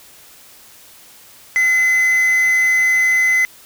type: tone with quantisation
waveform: triangle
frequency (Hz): 2033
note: B6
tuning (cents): +50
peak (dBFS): -10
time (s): 1.56-3.45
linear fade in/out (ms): 0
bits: 5
effects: white hiss -44 dBFS RMS until 3.65 s